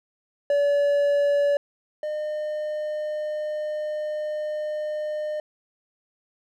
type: tone pair in turn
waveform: triangle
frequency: 573 / 607.1 Hz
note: D5 / D#5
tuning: -43 / -43 cents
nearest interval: minor second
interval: 100 cents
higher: second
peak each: -16 / -24 dBFS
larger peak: first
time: 0.5-1.57 / 2.03-5.4 s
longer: second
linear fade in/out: 2 ms
effects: none